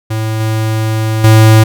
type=tone with level steps; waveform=square; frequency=110 Hz; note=A2; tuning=in tune; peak=-14 / -12 / -3 dBFS; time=0.1-1.64 s; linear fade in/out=10 ms; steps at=0.4 / 1.24 s; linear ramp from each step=2 ms; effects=none